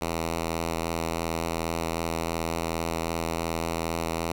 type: tone with vibrato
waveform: 5% pulse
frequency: 82.7 Hz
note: E2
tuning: 6 cents sharp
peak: -16 dBFS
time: 0.01-4.32 s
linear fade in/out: 5 ms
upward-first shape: sine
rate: 3.6 Hz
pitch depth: 12 cents each way
effects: none